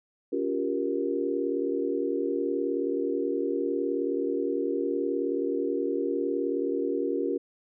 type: chord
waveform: sine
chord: G half-diminished seventh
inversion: second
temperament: just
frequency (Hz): 282.2 / 352.8 / 392 / 470.4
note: Db4 / F4 / G4 / Bb4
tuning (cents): +31 / +18 / 0 / +16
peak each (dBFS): -31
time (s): 0.32-7.38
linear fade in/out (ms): 10
effects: none